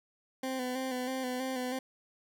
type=tone with vibrato; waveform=20% pulse; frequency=256.6 Hz; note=C4; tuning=34 cents flat; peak=-28 dBFS; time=0.43-1.79 s; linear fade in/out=5 ms; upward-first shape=square; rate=3.1 Hz; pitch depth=34 cents each way; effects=none